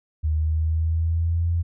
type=tone with pitch glide; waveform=sine; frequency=77.5 to 85 Hz; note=D#2 to F2; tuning=-6 to -46 cents; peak=-19 dBFS; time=0.23-1.63 s; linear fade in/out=20 ms; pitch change=+160 cents; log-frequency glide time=0.33-1.5 s; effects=none